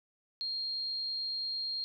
sine tone, 4223 Hz, C8, 15 cents sharp, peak -33 dBFS, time 0.41-1.84 s, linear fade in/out 0 ms, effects none

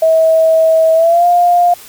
sine tone with pitch glide, 645 to 703.4 Hz, E5 to F5, -38 to +12 cents, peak -6 dBFS, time 0.02-1.74 s, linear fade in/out 5 ms, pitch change +150 cents, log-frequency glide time 0.94-1.26 s, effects white hiss -36 dBFS RMS until 1.88 s

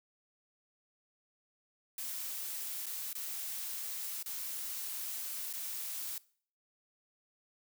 blue noise with dropouts, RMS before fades -40 dBFS, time 1.98-6.18 s, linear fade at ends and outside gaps 2 ms, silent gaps 2.859-2.865 / 3.13-3.152 / 4.228-4.26 / 5.529-5.536 s, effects noise-tail reverb RT60 0.5 s tail -21 dB re dry

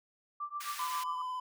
sine tone with tremolo, 1174.7 Hz, D6, in tune, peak -33 dBFS, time 0.4-1.22 s, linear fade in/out 5 ms, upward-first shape triangle, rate 7.5 Hz, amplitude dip 100%
pink high-pass noise, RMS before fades -43 dBFS, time 0.6-1.04 s, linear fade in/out 10 ms, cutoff 1300 Hz, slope 24 dB/octave
triangle tone with vibrato, 1010 Hz, B5, 39 cents sharp, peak -33 dBFS, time 0.79-1.4 s, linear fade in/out 5 ms, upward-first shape triangle, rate 18 Hz, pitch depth 23 cents each way
effects none

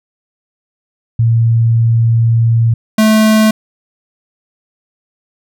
sine / square tone pair in turn, 115.1 / 217.3 Hz, A#2 / A3, -22 / -21 cents, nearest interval major seventh, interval 1101 cents, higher second, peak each -7 dBFS, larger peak neither, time 1.19-2.74 / 2.98-3.51 s, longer first, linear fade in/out 5 ms, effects none

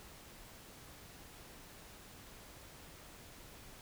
silence, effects pink hiss -55 dBFS RMS until 3.81 s

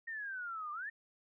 sine exponential two-way sweep, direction down then up, 1864.7 to 1176 to 1864.7 Hz, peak -39 dBFS, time 0.07-0.9 s, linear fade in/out 10 ms, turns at 0.72 s, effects none

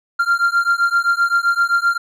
triangle beating tone pair, 1385 / 1392.7 Hz, F6 / F6, -15 / -5 cents, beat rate 7.7 Hz, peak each -15 / -15 dBFS, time 0.19-1.98 s, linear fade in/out 10 ms, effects none

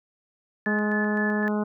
sine tone with tremolo, 1729 Hz, A6, 31 cents flat, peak -26 dBFS, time 0.66-1.48 s, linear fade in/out 0 ms, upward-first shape square, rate 3.9 Hz, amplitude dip 40%
harmonic tone, 210 Hz, G#3, 19 cents sharp, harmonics 1 / 2 / 3 / 4 / 5 / 6 / 7, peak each -24 / -30 / -34 / -36 / -38 / -40 / -41 dBFS, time 0.66-1.64 s, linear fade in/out 10 ms
effects none

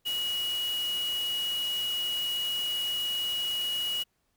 sine tone in noise, 2905 Hz, F#7, 32 cents flat, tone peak -28 dBFS, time 0.05-4.04 s, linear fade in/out 20 ms, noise white, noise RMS -41 dBFS, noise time 0.05-4.04 s, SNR +10 dB, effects pink hiss -75 dBFS RMS until 4.36 s

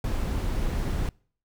brown noise, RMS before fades -27 dBFS, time 0.04-1.09 s, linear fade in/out 2 ms, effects noise-tail reverb RT60 0.5 s tail -26 dB re dry

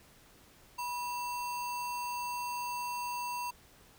sine tone with sample-and-hold, 974 Hz, B5, 24 cents flat, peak -34 dBFS, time 0.78-3.51 s, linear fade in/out 10 ms, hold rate 3675 Hz, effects pink hiss -60 dBFS RMS until 3.98 s

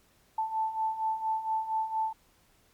sine beating tone pair, 878 / 882.3 Hz, A5 / A5, -4 / +5 cents, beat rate 4.3 Hz, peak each -34 / -29 dBFS, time 0.38-2.13 s, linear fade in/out 5 ms, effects pink hiss -65 dBFS RMS until 2.73 s + MP3 96 kbps

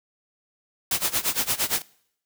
white noise with tremolo, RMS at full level -22 dBFS, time 0.91-1.82 s, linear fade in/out 2 ms, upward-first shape sine, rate 8.7 Hz, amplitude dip 90%, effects noise-tail reverb RT60 0.7 s tail -24 dB re dry

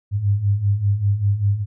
sine beating tone pair, 98 / 103.1 Hz, G2 / G#2, 0 / -12 cents, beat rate 5.1 Hz, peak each -22 / -17 dBFS, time 0.11-1.66 s, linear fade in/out 50 ms, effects none

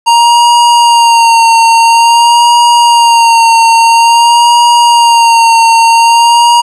square tone with vibrato, 932.3 Hz, A#5, in tune, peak -3 dBFS, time 0.06-6.62 s, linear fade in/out 20 ms, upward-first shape sine, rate 0.49 Hz, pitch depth 33 cents each way, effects resampled to 22050 Hz + 7-bit

